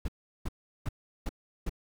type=noise bursts; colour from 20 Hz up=brown; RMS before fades=-31 dBFS; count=5; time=0.05-1.695 s; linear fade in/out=5 ms; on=33 ms; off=370 ms; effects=none